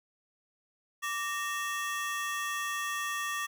35% pulse ring-modulated tone, 1506 Hz, F#6, 30 cents sharp, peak -27 dBFS, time 1.02-3.47 s, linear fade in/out 20 ms, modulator 339 Hz, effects none

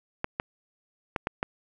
clicks, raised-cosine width 0.5 ms, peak -12 dBFS, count 5, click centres 0.244 / 0.399 / 1.162 / 1.271 / 1.429 s, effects none

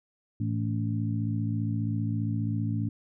harmonic tone with a mistuned harmonic, 55 Hz, A1, in tune, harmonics 2 / 3 / 4 / 5, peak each -28 / -36 / -33 / -35 dBFS, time 0.4-2.89 s, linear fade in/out 5 ms, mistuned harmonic 5, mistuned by +51 cents, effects none

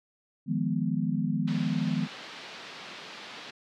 sine chord, F half-diminished seventh, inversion third, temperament equal, 155.56 / 174.61 / 207.7 / 246.9 Hz, Eb3 / F3 / Ab3 / Cb4, 0 / 0 / 0 / 0 cents, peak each -31 dBFS, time 0.46-2.08 s, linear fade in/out 50 ms
white band-pass noise, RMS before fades -44 dBFS, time 1.47-3.51 s, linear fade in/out 10 ms, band 150 to 4200 Hz, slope 24 dB/octave
effects none

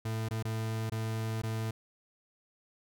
40% pulse tone with dropouts, 111.1 Hz, A2, 17 cents sharp, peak -31 dBFS, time 0.05-1.71 s, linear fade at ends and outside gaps 5 ms, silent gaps 0.287-0.309 / 0.427-0.45 / 0.898-0.919 / 1.419-1.434 s, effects none

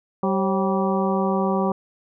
harmonic tone with a mistuned harmonic, 193.2 Hz, G3, 25 cents flat, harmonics 1 / 2 / 3 / 4 / 5 / 6, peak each -22 / -25 / -27 / -28 / -29 / -30 dBFS, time 0.23-1.72 s, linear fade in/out 2 ms, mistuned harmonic 3, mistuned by -100 cents, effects none

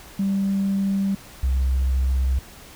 sine tone pair in turn, 196 / 65.41 Hz, G3 / C2, 0 / 0 cents, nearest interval octave + perfect fifth, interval 1900 cents, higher first, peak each -18 / -16 dBFS, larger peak second, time 0.19-1.15 / 1.43-2.39 s, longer neither, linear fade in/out 5 ms, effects tanh soft clip ceiling -15 dBFS + pink hiss -44 dBFS RMS until 2.75 s

